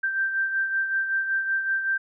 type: beating tone pair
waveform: sine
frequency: 1568 / 1573.3 Hz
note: G6 / G6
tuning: 0 / +6 cents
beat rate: 5.3 Hz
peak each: -23 / -32 dBFS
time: 0.03-1.98 s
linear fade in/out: 10 ms
effects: none